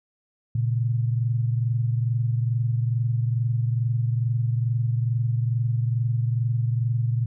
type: tone pair together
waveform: sine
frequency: 116.27 / 138.59 Hz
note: A#2 / C#3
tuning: -4 / 0 cents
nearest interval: minor third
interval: 304 cents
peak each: -21 / -28 dBFS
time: 0.55-7.26 s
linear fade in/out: 5 ms
effects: none